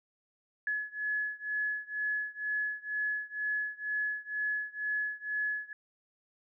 sine beating tone pair, 1700 / 1702.1 Hz, G#6 / G#6, +40 / +42 cents, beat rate 2.1 Hz, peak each -34 / -35 dBFS, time 0.67-5.73 s, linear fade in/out 2 ms, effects none

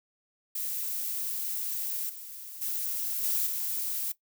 violet noise with level steps, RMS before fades -33 / -43 / -32 / -28 / -32 dBFS, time 0.55-4.12 s, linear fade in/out 5 ms, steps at 2.09 / 2.61 / 3.23 / 3.46 s, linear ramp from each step 10 ms, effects noise-tail reverb RT60 0.1 s tail -17 dB re dry

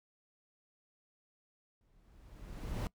brown noise with exponential growth, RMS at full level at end -33 dBFS, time 1.81-2.87 s, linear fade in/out 1 ms, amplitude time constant 230 ms, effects noise-tail reverb RT60 0.1 s tail -21 dB re dry

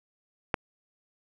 click, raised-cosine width 0.5 ms, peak -9 dBFS, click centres 0.542 s, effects none

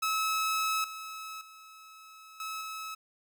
sawtooth tone with level steps, 1294 Hz, E6, 32 cents flat, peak -24 / -36 / -46 / -32 / -34 dBFS, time 0.02-2.95 s, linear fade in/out 10 ms, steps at 0.84 / 1.41 / 2.4 / 2.61 s, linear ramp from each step 2 ms, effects none

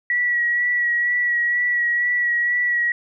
sine tone with vibrato, 1931 Hz, B6, 39 cents flat, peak -17 dBFS, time 0.1-2.92 s, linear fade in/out 2 ms, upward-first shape sine, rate 2.1 Hz, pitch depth 22 cents each way, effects none

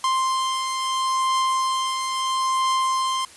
45% pulse beating tone pair, 1047 / 1047.75 Hz, C6 / C6, +1 / +2 cents, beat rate 0.75 Hz, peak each -30 / -21 dBFS, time 0.04-3.25 s, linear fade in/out 2 ms, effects white hiss -46 dBFS RMS until 3.36 s + resampled to 24000 Hz

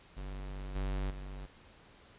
square tone with level steps, 48 Hz, G1, 36 cents flat, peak -40 / -33 / -42 dBFS, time 0.16-1.47 s, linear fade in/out 20 ms, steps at 0.75 / 1.1 s, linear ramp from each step 10 ms, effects pink hiss -59 dBFS RMS until 2.18 s + resampled to 8000 Hz

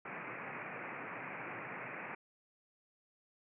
white band-pass noise, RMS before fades -45 dBFS, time 0.05-2.15 s, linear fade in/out 5 ms, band 110 to 2500 Hz, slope 96 dB/octave, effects none

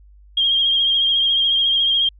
sine tone with vibrato, 3224 Hz, G7, 48 cents sharp, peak -14 dBFS, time 0.37-2.09 s, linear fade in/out 5 ms, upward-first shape sine, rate 14 Hz, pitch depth 34 cents each way, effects added 50 Hz sine -44 dBFS peak until 2.19 s

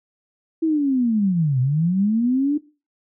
sine linear two-way sweep, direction down then up, 329.6 to 123.47 to 300.2 Hz, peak -16 dBFS, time 0.62-2.58 s, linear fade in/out 10 ms, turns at 1.6 s, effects noise-tail reverb RT60 0.3 s tail -18 dB re dry

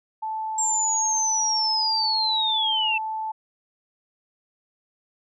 sine tone, 876 Hz, A5, 8 cents flat, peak -26 dBFS, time 0.22-3.32 s, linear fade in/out 10 ms
sine linear sweep, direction down, 7490 to 2637 Hz, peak -21 dBFS, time 0.58-2.98 s, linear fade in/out 5 ms
effects none

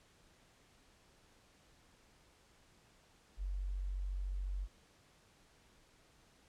sine tone, 47 Hz, F#1, 28 cents sharp, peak -36 dBFS, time 3.37-4.68 s, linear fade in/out 50 ms, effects pink hiss -67 dBFS RMS until 6.48 s + low-pass 9000 Hz 12 dB/octave

